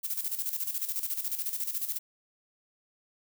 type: noise with tremolo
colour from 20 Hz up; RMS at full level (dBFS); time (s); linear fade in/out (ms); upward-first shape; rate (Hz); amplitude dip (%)
violet; -31; 0.03-1.99; 20; square; 14; 65
effects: none